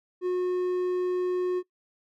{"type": "tone", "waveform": "triangle", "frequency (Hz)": 362.6, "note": "F#4", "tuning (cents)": -35, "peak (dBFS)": -22, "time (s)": [0.21, 1.63], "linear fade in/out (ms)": 50, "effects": ["noise-tail reverb RT60 0.1 s tail -20 dB re dry"]}